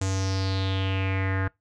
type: tone with low-pass filter sweep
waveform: square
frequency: 95.7 Hz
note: G2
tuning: 41 cents flat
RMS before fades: -26 dBFS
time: 0.01-1.48 s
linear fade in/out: 5 ms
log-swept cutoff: 7300 to 1600 Hz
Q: 4.7
effects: noise-tail reverb RT60 0.2 s tail -25 dB re dry